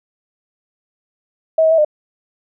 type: tone with pitch steps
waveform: sine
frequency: 642 / 638 / 651 / 605 Hz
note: E5 / D#5 / E5 / D#5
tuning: -46 / +43 / -22 / -49 cents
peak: -9 dBFS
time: 1.58-1.848 s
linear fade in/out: 5 ms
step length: 67 ms
effects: none